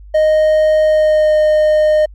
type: tone with pitch glide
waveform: triangle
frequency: 620 to 613.2 Hz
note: D#5 to D#5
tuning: -6 to -25 cents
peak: -6 dBFS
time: 0.14-2.06 s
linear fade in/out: 10 ms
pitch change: -19 cents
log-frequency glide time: 0.83-1.36 s
effects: added 50 Hz sine -33 dBFS peak until 2.14 s + MP3 96 kbps